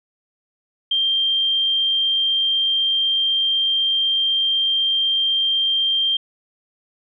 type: tone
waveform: sine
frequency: 3174 Hz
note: G7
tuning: 21 cents sharp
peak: -16 dBFS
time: 0.91-6.17 s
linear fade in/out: 5 ms
effects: none